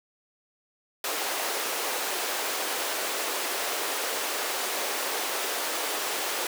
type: high-pass noise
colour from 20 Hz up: pink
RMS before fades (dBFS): -30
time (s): 1.04-6.47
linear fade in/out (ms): 2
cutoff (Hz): 390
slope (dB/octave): 24
effects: none